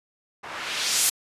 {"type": "noise with low-pass filter sweep", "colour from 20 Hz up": "blue", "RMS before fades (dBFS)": -26, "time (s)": [0.43, 1.1], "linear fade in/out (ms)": 10, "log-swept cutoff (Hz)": [1000, 11000], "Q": 1, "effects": ["resampled to 32000 Hz"]}